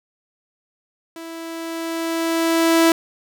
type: tone with level ramp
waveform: sawtooth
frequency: 329.6 Hz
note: E4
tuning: in tune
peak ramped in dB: -29 to -7 dBFS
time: 1.16-2.92 s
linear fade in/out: 2 ms
effects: none